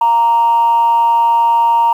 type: tone with amplitude modulation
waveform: sine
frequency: 930 Hz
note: A#5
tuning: 4 cents flat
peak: -5 dBFS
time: 0.01-1.93 s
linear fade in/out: 5 ms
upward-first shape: sine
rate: 233 Hz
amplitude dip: 45%
effects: tanh soft clip ceiling -4 dBFS + 7-bit